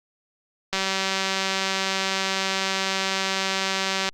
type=click train; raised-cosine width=0.2 ms; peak=-7 dBFS; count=646; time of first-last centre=0.73-4.089 s; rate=192 Hz; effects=Opus 48 kbps